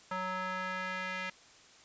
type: tone with band-pass filter sweep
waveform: square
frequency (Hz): 185.4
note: F#3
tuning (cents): +4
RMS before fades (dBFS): -37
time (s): 0.11-1.3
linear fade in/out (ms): 5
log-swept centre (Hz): 1200 to 2100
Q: 2
effects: white hiss -58 dBFS RMS until 1.84 s + resampled to 16000 Hz